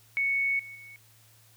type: tone with level steps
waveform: sine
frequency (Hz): 2217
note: C#7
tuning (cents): 0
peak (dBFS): -24 / -41 / -45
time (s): 0.17-0.96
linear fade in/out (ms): 0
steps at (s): 0.59 / 0.75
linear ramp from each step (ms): 5
effects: added 111 Hz sine -60 dBFS peak until 1.56 s + white hiss -60 dBFS RMS until 1.56 s